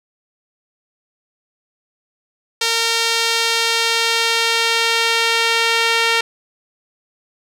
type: tone with band-pass filter sweep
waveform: sawtooth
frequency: 458.8 Hz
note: A#4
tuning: 28 cents flat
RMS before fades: -17 dBFS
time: 2.61-6.21 s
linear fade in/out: 5 ms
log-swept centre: 4500 to 2900 Hz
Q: 1.1
effects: none